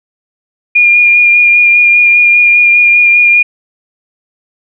sine tone with vibrato, 2419 Hz, D#7, 49 cents flat, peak -3 dBFS, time 0.75-3.43 s, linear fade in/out 10 ms, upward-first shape sine, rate 5 Hz, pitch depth 16 cents each way, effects none

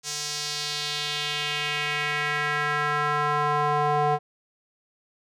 square tone with band-pass filter sweep, 148.1 Hz, D3, 15 cents sharp, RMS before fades -26 dBFS, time 0.03-4.19 s, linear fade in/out 50 ms, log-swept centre 6200 to 750 Hz, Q 2.1, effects none

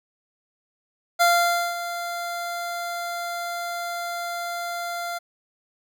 25% pulse tone with ADSR envelope, 693 Hz, F5, 14 cents flat, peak -11 dBFS, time 1.19-5.19 s, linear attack 24 ms, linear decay 530 ms, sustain -13 dB, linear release 17 ms, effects none

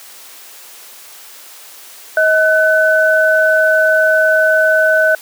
sine tone pair together, 632.8 / 1505 Hz, D#5 / F#6, +29 / +29 cents, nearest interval octave + minor third, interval 1500 cents, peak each -11 dBFS, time 2.17-5.15 s, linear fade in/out 2 ms, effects white hiss -37 dBFS RMS until 5.21 s + high-pass 400 Hz 12 dB/octave

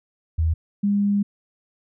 sine tone pair in turn, 80.7 / 202.6 Hz, E2 / G#3, -36 / -43 cents, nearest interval octave + major third, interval 1593 cents, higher second, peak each -17 dBFS, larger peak neither, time 0.38-0.54 / 0.83-1.23 s, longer second, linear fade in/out 10 ms, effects none

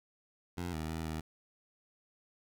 15% pulse tone with pitch steps, 88 / 78.8 / 80.7 / 79 Hz, F2 / D#2 / E2 / D#2, +14 / +23 / -36 / +27 cents, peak -30 dBFS, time 0.57-1.21 s, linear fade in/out 10 ms, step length 160 ms, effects 12-bit

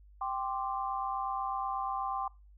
sine chord, G suspended fourth, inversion none, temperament equal, 784 / 1046.5 / 1174.7 Hz, G5 / C6 / D6, 0 / 0 / 0 cents, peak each -35 / -36 / -38 dBFS, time 0.21-2.28 s, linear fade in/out 5 ms, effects noise-tail reverb RT60 0.3 s tail -24 dB re dry + added 50 Hz sine -54 dBFS peak until 2.57 s

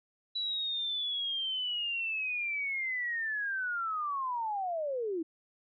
sine linear sweep, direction down, 3951 to 310.2 Hz, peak -31 dBFS, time 0.35-5.23 s, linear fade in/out 10 ms, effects none

